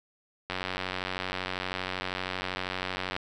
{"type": "click train", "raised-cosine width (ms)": 0.3, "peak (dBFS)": -15, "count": 248, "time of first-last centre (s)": [0.5, 3.165], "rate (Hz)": 92.7, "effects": []}